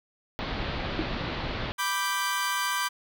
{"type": "low-pass noise", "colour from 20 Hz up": "pink", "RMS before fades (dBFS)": -32, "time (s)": [0.39, 1.72], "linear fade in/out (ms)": 0, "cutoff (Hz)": 4400, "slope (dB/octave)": 48}
{"type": "tone with exponential decay", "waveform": "sine", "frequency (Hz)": 318.6, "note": "D#4", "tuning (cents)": 41, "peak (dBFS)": -21, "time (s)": [0.99, 1.08], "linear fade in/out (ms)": 1, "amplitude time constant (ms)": 18}
{"type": "chord", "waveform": "sawtooth", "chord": "G major", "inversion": "first", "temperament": "equal", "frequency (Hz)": [987.8, 1174.7, 1568], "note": ["B5", "D6", "G6"], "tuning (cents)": [0, 0, 0], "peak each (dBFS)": -27, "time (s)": [1.78, 2.89], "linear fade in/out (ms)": 20}
{"effects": []}